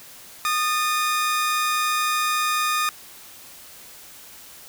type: tone pair together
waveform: sawtooth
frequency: 1230 / 1783.1 Hz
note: D#6 / A6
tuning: -20 / +23 cents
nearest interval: tritone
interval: 643 cents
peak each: -17 / -27 dBFS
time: 0.45-2.89 s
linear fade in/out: 0 ms
effects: white hiss -44 dBFS RMS until 4.68 s